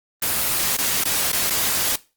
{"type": "noise with dropouts", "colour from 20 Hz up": "white", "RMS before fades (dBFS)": -21, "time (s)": [0.22, 1.96], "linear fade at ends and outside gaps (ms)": 5, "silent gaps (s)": [[0.769, 0.785], [1.039, 1.053], [1.32, 1.328], [1.499, 1.504]], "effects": ["noise-tail reverb RT60 0.3 s tail -20 dB re dry", "Opus 24 kbps"]}